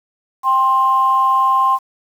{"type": "tone pair together", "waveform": "sine", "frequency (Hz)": [789.6, 1054], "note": ["G5", "C6"], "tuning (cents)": [12, 12], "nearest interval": "perfect fourth", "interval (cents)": 500, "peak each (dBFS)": [-18, -11], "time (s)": [0.43, 1.79], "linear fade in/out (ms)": 50, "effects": ["tanh soft clip ceiling -4 dBFS", "7-bit"]}